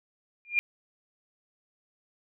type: tone with exponential growth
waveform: sine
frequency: 2406 Hz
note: D7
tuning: 41 cents sharp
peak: -17 dBFS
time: 0.45-0.59 s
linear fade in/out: 0 ms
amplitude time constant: 30 ms
effects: none